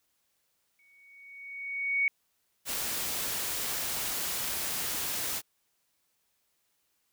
sine tone with exponential growth, 2233 Hz, C#7, 12 cents sharp, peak -22 dBFS, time 0.79-2.08 s, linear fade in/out 1 ms, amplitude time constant 280 ms
white noise, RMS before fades -33 dBFS, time 2.65-5.42 s, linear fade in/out 50 ms
effects white hiss -75 dBFS RMS until 7.12 s

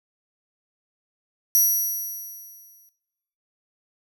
5% pulse tone with exponential decay, 5800 Hz, F#8, 35 cents flat, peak -8 dBFS, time 1.55-2.89 s, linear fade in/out 0 ms, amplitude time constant 290 ms, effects noise-tail reverb RT60 1.0 s tail -17 dB re dry

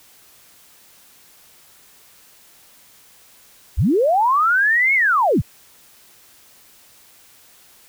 sine linear two-way sweep, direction up then down, 38.89 to 2217 to 38.89 Hz, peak -13 dBFS, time 3.77-5.42 s, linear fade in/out 20 ms, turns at 4.94 s, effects white hiss -50 dBFS RMS until 7.88 s

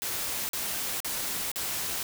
white noise bursts, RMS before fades -32 dBFS, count 4, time 0.02-2.029 s, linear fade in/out 0 ms, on 470 ms, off 43 ms, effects none

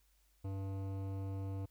sine tone with hard clipping, 97.1 Hz, G2, 16 cents flat, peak -40 dBFS, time 0.44-1.66 s, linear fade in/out 10 ms, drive 15 dB, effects added 50 Hz sine -70 dBFS peak until 1.7 s + white hiss -75 dBFS RMS until 1.7 s

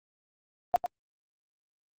sine tone with echo, 712 Hz, F5, 33 cents sharp, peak -18 dBFS, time 0.74-0.76 s, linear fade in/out 0 ms, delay 100 ms, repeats 1, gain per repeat -9 dB, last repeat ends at 0.86 s, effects Opus 24 kbps

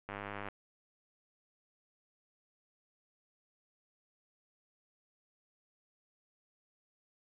click train, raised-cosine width 0.5 ms, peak -26 dBFS, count 41, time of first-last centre 0.09-0.486 s, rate 101 Hz, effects resampled to 8000 Hz + 11-bit

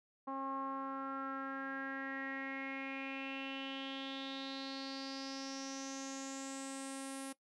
sawtooth tone with low-pass filter sweep, 270 Hz, C#4, 45 cents flat, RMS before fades -43 dBFS, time 0.27-7.33 s, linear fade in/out 10 ms, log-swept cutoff 990 to 10000 Hz, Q 6.6, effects noise-tail reverb RT60 0.1 s tail -18 dB re dry

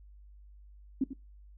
sine tone with echo, 268.7 Hz, C4, 46 cents sharp, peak -24 dBFS, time 1.01-1.04 s, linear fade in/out 5 ms, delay 94 ms, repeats 1, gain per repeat -12 dB, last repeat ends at 1.134 s, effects noise-tail reverb RT60 0.2 s tail -18 dB re dry + added 50 Hz sine -51 dBFS peak until 1.57 s

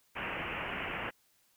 white low-pass noise, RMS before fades -38 dBFS, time 0.15-1.11 s, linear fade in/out 20 ms, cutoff 2900 Hz, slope 96 dB/octave, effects white hiss -70 dBFS RMS until 1.56 s

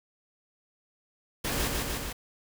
pink noise with echo, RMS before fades -30 dBFS, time 1.44-1.68 s, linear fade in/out 10 ms, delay 150 ms, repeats 3, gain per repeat -2 dB, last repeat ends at 2.13 s, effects none

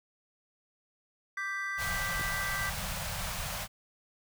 triangle chord, G major, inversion second, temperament equal, 1174.7 / 1568 / 1975.5 Hz, D6 / G6 / B6, 0 / 0 / 0 cents, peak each -38 / -35 / -34 dBFS, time 1.37-2.7 s, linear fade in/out 5 ms
pink band-stop noise, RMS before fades -36 dBFS, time 1.77-3.68 s, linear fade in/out 50 ms, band 190 to 540 Hz, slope 48 dB/octave
clicks, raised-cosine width 2 ms, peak -30 dBFS, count 2, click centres 2.197 / 2.213 s
effects none

